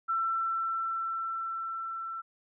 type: tone with level ramp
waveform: sine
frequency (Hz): 1341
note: E6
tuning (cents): +29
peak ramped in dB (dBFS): -26 to -35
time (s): 0.08-2.22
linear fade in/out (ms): 20
effects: none